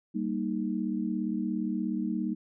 sine chord, Eb major, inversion first, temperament equal, 196 / 233.1 / 311.1 Hz, G3 / Bb3 / Eb4, 0 / 0 / 0 cents, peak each -32 / -32 / -33 dBFS, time 0.14-2.35 s, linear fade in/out 20 ms, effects none

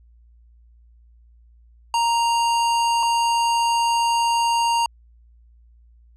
square tone pair in turn, 932.3 / 932.3 Hz, A#5 / A#5, 0 / 0 cents, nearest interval unison, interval 0 cents, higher neither, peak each -18 dBFS, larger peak neither, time 1.94-3.03 / 3.03-4.86 s, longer second, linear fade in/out 2 ms, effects added 58 Hz sine -49 dBFS peak until 6.16 s + resampled to 22050 Hz

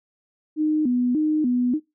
sine tone with vibrato, 275.4 Hz, C#4, 11 cents flat, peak -18 dBFS, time 0.56-1.8 s, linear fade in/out 50 ms, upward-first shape square, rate 1.7 Hz, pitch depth 190 cents each way, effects noise-tail reverb RT60 0.2 s tail -23 dB re dry

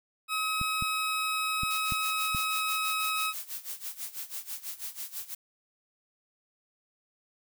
20% pulse tone, 1276 Hz, D#6, 43 cents sharp, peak -23 dBFS, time 0.28-3.34 s, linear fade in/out 50 ms
clicks, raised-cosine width 5 ms, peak -23 dBFS, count 5, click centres 0.614 / 0.824 / 1.634 / 1.922 / 2.348 s
blue noise with tremolo, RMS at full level -36 dBFS, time 1.7-5.35 s, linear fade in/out 10 ms, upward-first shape sine, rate 6.1 Hz, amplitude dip 85%
effects none

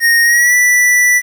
square tone with pitch glide, 1859 to 1969.5 Hz, A#6 to B6, -5 to -5 cents, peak -8 dBFS, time 0-1.22 s, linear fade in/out 50 ms, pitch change +100 cents, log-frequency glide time 0.23-0.55 s, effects 7-bit

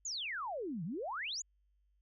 sine exponential two-way sweep, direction down then up, 7250 to 150 to 7250 Hz, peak -37 dBFS, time 0.05-1.42 s, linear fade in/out 5 ms, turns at 0.84 s, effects added 50 Hz sine -70 dBFS peak until 2.01 s

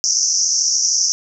pink band-pass noise, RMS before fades -17 dBFS, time 0.04-1.12 s, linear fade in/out 0 ms, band 5400 to 6300 Hz, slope 96 dB/octave, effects none

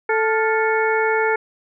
harmonic tone with a mistuned harmonic, 440 Hz, A4, in tune, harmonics 1 / 2 / 3 / 4 / 5, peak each -19 / -22 / -24 / -25 / -26 dBFS, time 0.09-1.36 s, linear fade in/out 5 ms, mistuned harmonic 3, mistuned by +110 cents, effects none

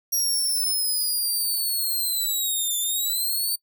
5% pulse linear two-way sweep, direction down then up, 5680 to 3520 to 4593 Hz, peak -16 dBFS, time 0.12-3.56 s, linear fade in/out 10 ms, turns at 2.79 s, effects noise-tail reverb RT60 0.1 s tail -22 dB re dry

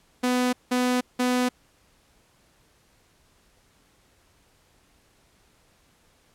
sawtooth tone bursts, 249.5 Hz, B3, 18 cents sharp, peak -17 dBFS, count 3, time 0.23-1.49 s, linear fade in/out 10 ms, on 300 ms, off 180 ms, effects pink hiss -62 dBFS RMS until 6.34 s + low-pass 12000 Hz 12 dB/octave

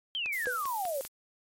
sine exponential sweep, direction down, 3223 to 524 Hz, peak -30 dBFS, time 0.15-1.01 s, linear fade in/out 0 ms
click train, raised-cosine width 0.2 ms, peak -23 dBFS, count 5, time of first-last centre 0.26-1.051 s, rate 5.06 Hz
violet noise, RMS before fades -39 dBFS, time 0.32-1.08 s, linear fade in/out 10 ms
sine tone with exponential decay, 495.2 Hz, B4, 5 cents sharp, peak -28 dBFS, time 0.47-0.65 s, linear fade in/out 0 ms, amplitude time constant 38 ms
effects MP3 64 kbps

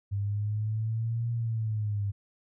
sine linear two-way sweep, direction up then down, 99.4 to 117.8 to 99.4 Hz, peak -27 dBFS, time 0.11-2.12 s, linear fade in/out 20 ms, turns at 1.31 s, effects none

